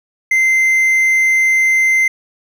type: tone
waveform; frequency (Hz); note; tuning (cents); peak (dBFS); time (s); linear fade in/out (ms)
triangle; 2077; C7; -13; -8; 0.31-2.08; 5
effects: none